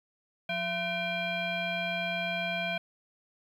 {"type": "tone with frequency modulation", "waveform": "sine", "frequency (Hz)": 1527, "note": "G6", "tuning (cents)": -46, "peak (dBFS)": -29, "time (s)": [0.49, 2.78], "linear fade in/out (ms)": 5, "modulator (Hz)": 852, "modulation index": 1.8, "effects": ["10-bit"]}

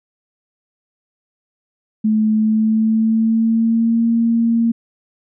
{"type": "tone with pitch glide", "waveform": "sine", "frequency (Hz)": [216.5, 230.7], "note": ["A3", "A#3"], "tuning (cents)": [-28, -18], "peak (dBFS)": -12, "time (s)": [2.04, 4.72], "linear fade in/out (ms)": 10, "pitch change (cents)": 110, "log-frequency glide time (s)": [2.35, 4.07], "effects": []}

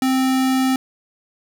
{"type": "tone", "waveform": "square", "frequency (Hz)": 261.6, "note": "C4", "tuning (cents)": 0, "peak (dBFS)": -16, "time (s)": [0.02, 0.76], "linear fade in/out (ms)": 2, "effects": []}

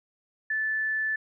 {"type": "tone", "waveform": "sine", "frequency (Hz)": 1749, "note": "A6", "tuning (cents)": -11, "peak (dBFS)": -25, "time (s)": [0.5, 1.16], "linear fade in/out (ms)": 5, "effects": []}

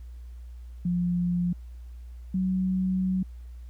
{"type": "tone pair in turn", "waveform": "sine", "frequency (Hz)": [176.1, 186.57], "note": ["F3", "F#3"], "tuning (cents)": [15, 15], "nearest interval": "minor second", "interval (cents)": 100, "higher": "second", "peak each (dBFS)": -23, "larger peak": "neither", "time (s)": [[0.85, 1.53], [2.34, 3.23]], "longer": "second", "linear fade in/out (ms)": 5, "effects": ["added 60 Hz sine -39 dBFS peak until 3.69 s", "pink hiss -66 dBFS RMS until 3.69 s"]}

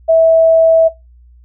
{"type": "tone", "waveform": "sine", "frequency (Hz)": 652, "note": "E5", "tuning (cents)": -19, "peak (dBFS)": -5, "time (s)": [0.08, 0.89], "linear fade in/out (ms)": 20, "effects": ["noise-tail reverb RT60 0.2 s tail -19 dB re dry", "added 60 Hz sine -40 dBFS peak until 1.44 s"]}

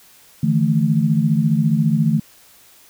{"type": "chord", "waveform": "sine", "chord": "D suspended second", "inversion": "none", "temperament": "equal with one note detuned", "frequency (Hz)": [150.26, 164.81, 220], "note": ["D3", "E3", "A3"], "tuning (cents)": [40, 0, 0], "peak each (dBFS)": -18, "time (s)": [0.43, 2.2], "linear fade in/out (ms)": 5, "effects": ["white hiss -49 dBFS RMS until 2.89 s"]}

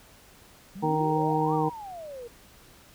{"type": "exponential two-way sweep", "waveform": "sine", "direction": "up then down", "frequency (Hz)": [180, 1200, 458.6], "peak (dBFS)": -37, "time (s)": [0.75, 2.28], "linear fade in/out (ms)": 10, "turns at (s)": 1.54}
{"type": "harmonic tone", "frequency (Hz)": 155.7, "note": "D#3", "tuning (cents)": 2, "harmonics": [1, 2, 3, 5, 6], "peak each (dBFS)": [-29, -29, -29, -29, -29], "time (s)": [0.82, 1.7], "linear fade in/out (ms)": 20}
{"effects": ["pink hiss -54 dBFS RMS until 2.94 s"]}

